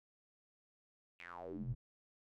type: tone with band-pass filter sweep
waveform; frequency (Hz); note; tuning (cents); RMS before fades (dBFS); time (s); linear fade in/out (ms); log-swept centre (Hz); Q
square; 43.65; F1; 0; -45; 1.19-1.75; 10; 2700 to 90; 6.9
effects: none